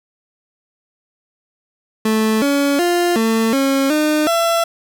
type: tone with pitch steps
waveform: 30% pulse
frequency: 218.8 / 282.4 / 349.8 / 224.7 / 272.4 / 304.4 / 672 Hz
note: A3 / C#4 / F4 / A3 / C#4 / D#4 / E5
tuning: -9 / +32 / +3 / +37 / -30 / -38 / +33 cents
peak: -11 dBFS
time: 2.05-4.64 s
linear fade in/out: 5 ms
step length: 370 ms
effects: 7-bit